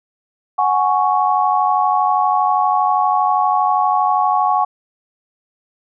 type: chord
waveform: sine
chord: F# suspended second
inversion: none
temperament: just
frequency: 740 / 832.5 / 1110 Hz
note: F#5 / G#5 / C#6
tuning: 0 / +4 / +2 cents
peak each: -17 dBFS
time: 0.58-4.65 s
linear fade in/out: 10 ms
effects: none